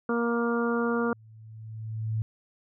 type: harmonic tone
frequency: 235 Hz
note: A#3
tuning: 14 cents sharp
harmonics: 1 / 2 / 3 / 4 / 5 / 6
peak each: -27 / -28 / -39 / -38 / -34 / -34 dBFS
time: 0.09-1.13 s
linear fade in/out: 2 ms
type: tone with exponential growth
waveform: sine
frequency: 110.2 Hz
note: A2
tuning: 3 cents sharp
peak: -24 dBFS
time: 0.65-2.22 s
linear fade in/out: 0 ms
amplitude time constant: 340 ms
effects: none